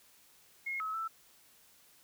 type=tone with pitch steps; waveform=sine; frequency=2156 / 1286 / 1325 Hz; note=C#7 / E6 / E6; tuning=-49 / -43 / +9 cents; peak=-34 dBFS; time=0.66-1.08 s; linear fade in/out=10 ms; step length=140 ms; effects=white hiss -63 dBFS RMS until 2.03 s